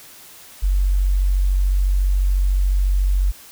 sine tone, 47 Hz, F#1, 28 cents sharp, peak -14 dBFS, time 0.62-3.32 s, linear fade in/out 20 ms, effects white hiss -43 dBFS RMS until 3.51 s

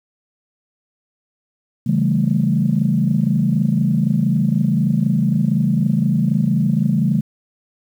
sine chord, A dominant seventh, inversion first, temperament equal, 138.59 / 164.81 / 196 / 220 Hz, C#3 / E3 / G3 / A3, 0 / 0 / 0 / 0 cents, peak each -19 dBFS, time 1.86-7.21 s, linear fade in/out 10 ms, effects tanh soft clip ceiling -4 dBFS + 8-bit

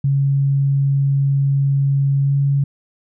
sine tone with pitch glide, 138.59 to 139.8 Hz, C#3 to C#3, 0 to +15 cents, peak -13 dBFS, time 0.04-2.64 s, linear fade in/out 5 ms, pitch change +15 cents, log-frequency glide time 2.22-2.34 s, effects none

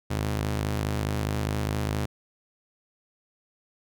sawtooth ring-modulated tone, 104.7 Hz, G#2, 15 cents sharp, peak -19 dBFS, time 0.1-2.06 s, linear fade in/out 10 ms, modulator 25 Hz, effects none

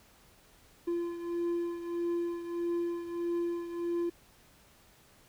triangle beating tone pair, 343.2 / 344.8 Hz, F4 / F4, -30 / -22 cents, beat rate 1.6 Hz, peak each -30 / -36 dBFS, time 0.87-4.1 s, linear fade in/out 10 ms, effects pink hiss -61 dBFS RMS until 5.28 s

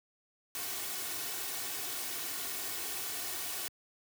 white noise with comb filter, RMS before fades -38 dBFS, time 0.55-3.68 s, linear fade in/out 0 ms, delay 2.7 ms, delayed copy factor +0.6, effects high-pass 100 Hz 12 dB/octave

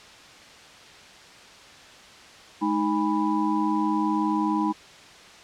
sine tone cluster, 211.9 / 311.4 / 817 / 988 Hz, G#3 / D#4 / G#5 / B5, +35 / +2 / -29 / 0 cents, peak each -28 / -24 / -32 / -27 dBFS, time 2.61-4.73 s, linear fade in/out 20 ms, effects white hiss -47 dBFS RMS until 5.43 s + low-pass 5000 Hz 12 dB/octave

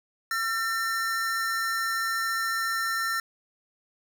square tone pair together, 1353.7 / 1807 Hz, E6 / A6, +46 / +46 cents, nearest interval perfect fourth, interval 500 cents, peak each -30 / -29 dBFS, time 0.31-3.2 s, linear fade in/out 2 ms, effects none

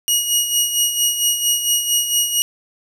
15% pulse tone with tremolo, 2893 Hz, F#7, 40 cents flat, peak -6 dBFS, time 0.08-2.42 s, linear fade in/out 0 ms, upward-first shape sine, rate 4.4 Hz, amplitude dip 60%, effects 7-bit

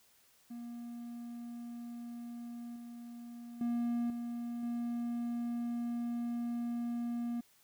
triangle tone with level steps, 237.3 Hz, A#3, 31 cents sharp, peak -40 / -43 / -29 / -35 / -32 dBFS, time 0.5-7.41 s, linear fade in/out 10 ms, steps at 2.76 / 3.61 / 4.1 / 4.63 s, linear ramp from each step 2 ms, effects white hiss -67 dBFS RMS until 7.63 s

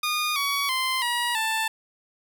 15% pulse tone with pitch steps, 1222 / 1127.1 / 1039.5 / 958.8 / 884.3 Hz, D#6 / C#6 / C6 / A#5 / A5, -32 / +28 / -12 / +48 / +8 cents, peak -17 dBFS, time 0.03-1.68 s, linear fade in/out 5 ms, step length 330 ms, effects none

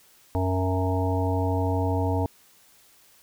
harmonic tone with a mistuned harmonic, 92.5 Hz, F#2, in tune, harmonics 1 / 3 / 5 / 7 / 9 / 10, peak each -24 / -29 / -31 / -32 / -34 / -34 dBFS, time 0.35-2.26 s, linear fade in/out 0 ms, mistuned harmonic 7, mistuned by +30 cents, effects white hiss -57 dBFS RMS until 3.22 s

